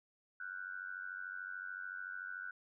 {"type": "tone with amplitude modulation", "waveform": "sine", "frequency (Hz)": 1483, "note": "F#6", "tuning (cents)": 4, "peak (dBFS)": -38, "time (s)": [0.4, 2.51], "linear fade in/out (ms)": 5, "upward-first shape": "sine", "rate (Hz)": 93.6, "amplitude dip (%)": 90, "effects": []}